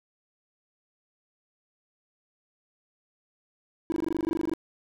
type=tone bursts; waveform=triangle; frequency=325.6 Hz; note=E4; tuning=21 cents flat; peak=-22 dBFS; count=16; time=3.9-4.536 s; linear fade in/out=0 ms; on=21 ms; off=20 ms; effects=none